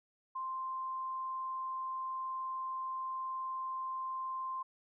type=tone; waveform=sine; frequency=1046.5 Hz; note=C6; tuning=in tune; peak=-36 dBFS; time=0.35-4.63 s; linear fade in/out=10 ms; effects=none